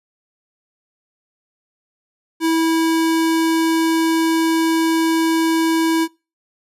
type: tone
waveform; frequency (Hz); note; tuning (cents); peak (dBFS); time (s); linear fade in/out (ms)
square; 326; E4; -19; -15; 2.4-6.08; 50
effects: noise-tail reverb RT60 0.3 s tail -24 dB re dry + resampled to 32000 Hz